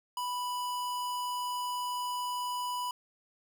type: tone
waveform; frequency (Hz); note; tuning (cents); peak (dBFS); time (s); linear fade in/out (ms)
square; 987.8; B5; 0; -33; 0.17-2.91; 2
effects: none